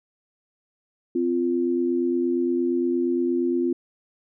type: tone pair together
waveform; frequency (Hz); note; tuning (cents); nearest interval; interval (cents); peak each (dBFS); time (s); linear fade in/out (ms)
sine; 258.2 / 346.8; C4 / F4; -23 / -12; perfect fourth; 511; -24 / -22; 1.15-3.73; 5
effects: none